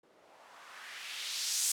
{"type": "noise with low-pass filter sweep", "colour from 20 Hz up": "violet", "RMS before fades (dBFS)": -39, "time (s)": [0.03, 1.72], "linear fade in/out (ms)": 5, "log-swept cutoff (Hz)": [390, 8100], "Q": 1.5, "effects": []}